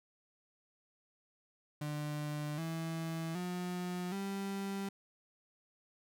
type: tone with pitch steps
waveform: 35% pulse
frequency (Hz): 149 / 163.43 / 179.25 / 196.61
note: D3 / E3 / F3 / G3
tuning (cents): +25 / -15 / +45 / +5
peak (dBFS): -35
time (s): 1.81-4.89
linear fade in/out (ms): 5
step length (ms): 770
effects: none